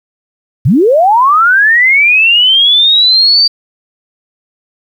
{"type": "linear sweep", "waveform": "sine", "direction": "up", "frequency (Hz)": [98, 4661], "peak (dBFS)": -4, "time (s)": [0.65, 3.48], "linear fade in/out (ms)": 10, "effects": ["7-bit"]}